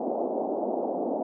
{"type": "band-pass noise", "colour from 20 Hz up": "white", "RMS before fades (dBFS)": -29, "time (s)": [0, 1.23], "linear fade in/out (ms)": 5, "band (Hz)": [220, 770], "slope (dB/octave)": 48, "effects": []}